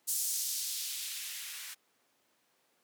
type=noise with band-pass filter sweep; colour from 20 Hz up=violet; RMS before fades=-37 dBFS; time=0.07-1.75 s; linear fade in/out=20 ms; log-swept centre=7700 to 1600 Hz; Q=1.2; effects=pink hiss -72 dBFS RMS until 2.83 s + high-pass 300 Hz 12 dB/octave